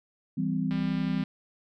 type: chord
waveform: sine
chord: C major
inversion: first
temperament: equal with one note detuned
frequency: 164.81 / 196 / 257.7 Hz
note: E3 / G3 / C4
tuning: 0 / 0 / -26 cents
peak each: -30 dBFS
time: 0.37-1.24 s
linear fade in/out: 10 ms
type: click train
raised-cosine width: 0.3 ms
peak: -27 dBFS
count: 106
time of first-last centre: 0.71-1.238 s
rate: 199 Hz
effects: none